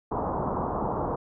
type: low-pass noise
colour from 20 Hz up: white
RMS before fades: -29 dBFS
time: 0.11-1.16 s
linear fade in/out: 10 ms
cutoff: 1100 Hz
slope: 48 dB/octave
effects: none